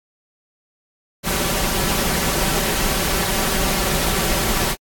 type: noise with comb filter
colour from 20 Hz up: pink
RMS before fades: -20 dBFS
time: 1.23-4.76 s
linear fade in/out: 50 ms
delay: 5.2 ms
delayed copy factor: +0.5
effects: AAC 64 kbps